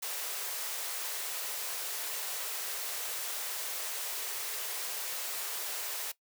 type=high-pass noise; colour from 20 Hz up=white; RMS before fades=-37 dBFS; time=0.02-6.12 s; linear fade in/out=10 ms; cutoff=380 Hz; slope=96 dB/octave; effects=noise-tail reverb RT60 0.1 s tail -18 dB re dry